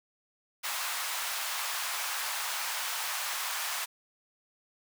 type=high-pass noise; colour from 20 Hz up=pink; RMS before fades=-34 dBFS; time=0.63-3.86 s; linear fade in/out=20 ms; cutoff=850 Hz; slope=24 dB/octave; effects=none